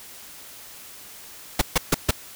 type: noise bursts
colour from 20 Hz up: pink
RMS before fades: -18 dBFS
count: 4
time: 1.59-2.11 s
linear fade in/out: 5 ms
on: 25 ms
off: 140 ms
effects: white hiss -43 dBFS RMS until 2.35 s